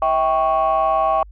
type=chord; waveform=sine; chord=C# diminished; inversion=first; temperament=equal with one note detuned; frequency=646.1 / 784 / 1108.7 Hz; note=E5 / G5 / C#6; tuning=-35 / 0 / 0 cents; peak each=-18 dBFS; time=0.02-1.23 s; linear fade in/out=2 ms; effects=tanh soft clip ceiling -9 dBFS + added 50 Hz sine -38 dBFS peak until 1.31 s